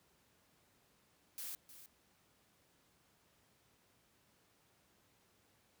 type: noise with echo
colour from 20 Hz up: blue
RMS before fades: -45 dBFS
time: 1.38-1.55 s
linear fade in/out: 0 ms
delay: 310 ms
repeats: 1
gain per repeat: -12 dB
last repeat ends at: 1.86 s
effects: pink hiss -72 dBFS RMS until 5.8 s + high-pass 80 Hz 12 dB/octave